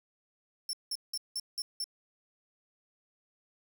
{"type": "tone bursts", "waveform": "sawtooth", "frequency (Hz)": 5390, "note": "E8", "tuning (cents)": 38, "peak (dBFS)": -30, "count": 6, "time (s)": [0.69, 1.842], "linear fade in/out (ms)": 2, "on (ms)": 42, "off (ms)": 180, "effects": ["11-bit"]}